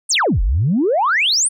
sine exponential two-way sweep, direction down then up, 9900 to 40 to 9900 Hz, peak -12 dBFS, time 0.09-1.49 s, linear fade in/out 20 ms, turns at 0.42 s, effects tanh soft clip ceiling -8 dBFS

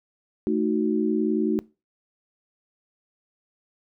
sine chord, D# diminished, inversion second, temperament equal, 220 / 311.1 / 370 Hz, A3 / D#4 / F#4, 0 / 0 / 0 cents, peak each -25 dBFS, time 0.47-1.59 s, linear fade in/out 0 ms, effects noise-tail reverb RT60 0.3 s tail -23 dB re dry

